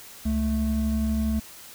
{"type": "tone pair together", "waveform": "triangle", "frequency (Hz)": [69, 219.1], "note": ["C#2", "A3"], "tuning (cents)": [-7, -7], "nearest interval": "octave + minor sixth", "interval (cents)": 2000, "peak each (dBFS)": [-24, -22], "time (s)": [0.25, 1.4], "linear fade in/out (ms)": 10, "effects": ["white hiss -45 dBFS RMS until 1.74 s"]}